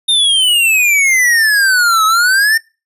square exponential two-way sweep, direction down then up, 3680 to 1274 to 1829 Hz, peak -9 dBFS, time 0.08-2.58 s, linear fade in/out 10 ms, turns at 2.05 s, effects noise-tail reverb RT60 0.3 s tail -25 dB re dry + resampled to 32000 Hz

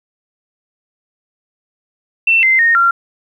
sine tone with pitch steps, 2687 / 2075 / 1849 / 1377 Hz, E7 / C7 / A#6 / F6, +33 / -15 / -15 / -25 cents, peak -8 dBFS, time 2.27-2.91 s, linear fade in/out 5 ms, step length 160 ms, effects 8-bit

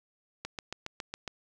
click train, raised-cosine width 0.2 ms, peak -19 dBFS, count 7, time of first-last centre 0.45-1.278 s, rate 7.25 Hz, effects none

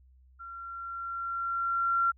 sine tone with level ramp, 1370 Hz, F6, 34 cents flat, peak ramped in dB -41 to -22 dBFS, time 0.39-2.12 s, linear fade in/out 20 ms, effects added 64 Hz sine -56 dBFS peak until 2.17 s

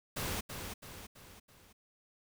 pink noise with echo, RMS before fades -37 dBFS, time 0.16-0.41 s, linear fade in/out 10 ms, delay 330 ms, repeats 4, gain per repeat -6 dB, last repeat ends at 1.73 s, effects none

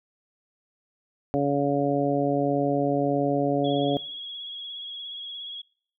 harmonic tone, 141.6 Hz, C#3, 37 cents sharp, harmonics 1 / 2 / 3 / 4 / 5, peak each -30 / -25 / -28 / -27 / -29 dBFS, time 1.34-3.97 s, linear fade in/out 0 ms
sine tone with vibrato, 3325 Hz, G#7, 1 cent sharp, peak -34 dBFS, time 3.64-5.62 s, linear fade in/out 10 ms, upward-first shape sine, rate 17 Hz, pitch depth 35 cents each way
effects noise-tail reverb RT60 0.6 s tail -24 dB re dry

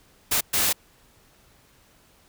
white noise bursts at uneven times, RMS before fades -22 dBFS, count 2, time 0.31-0.41 / 0.53-0.73 s, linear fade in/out 10 ms, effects pink hiss -58 dBFS RMS until 2.28 s

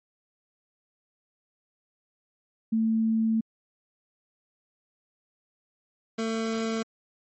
sine / 25% pulse tone pair in turn, 223 / 224.4 Hz, A3 / A3, +23 / +34 cents, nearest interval unison, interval 11 cents, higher second, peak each -21 / -23 dBFS, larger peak first, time 2.72-3.41 / 6.18-6.83 s, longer first, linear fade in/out 10 ms, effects MP3 32 kbps

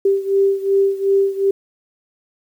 sine beating tone pair, 392 / 394.7 Hz, G4 / G4, 0 / +12 cents, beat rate 2.7 Hz, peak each -15 / -18 dBFS, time 0.05-1.51 s, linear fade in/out 5 ms, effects 8-bit

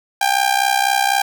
sawtooth tone with amplitude modulation, 796 Hz, G5, 26 cents sharp, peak -7 dBFS, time 0.21-1.22 s, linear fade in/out 5 ms, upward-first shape sine, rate 64 Hz, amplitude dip 80%, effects none

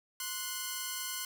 5% pulse tone pair together, 1046.5 / 1470 Hz, C6 / F#6, 0 / -12 cents, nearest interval tritone, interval 588 cents, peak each -27 dBFS, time 0.2-1.25 s, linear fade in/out 2 ms, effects none

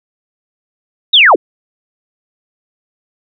sine linear sweep, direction down, 3878 to 233.1 Hz, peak -3 dBFS, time 1.13-1.36 s, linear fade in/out 10 ms, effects none

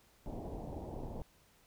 pink low-pass noise, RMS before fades -43 dBFS, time 0.26-1.22 s, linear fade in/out 0 ms, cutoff 870 Hz, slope 48 dB/octave, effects pink hiss -67 dBFS RMS until 1.66 s

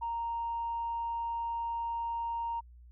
sine tone, 930 Hz, A#5, 4 cents flat, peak -31 dBFS, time 0.01-2.61 s, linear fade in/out 20 ms, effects tanh soft clip ceiling -27 dBFS + added 60 Hz sine -51 dBFS peak until 2.91 s

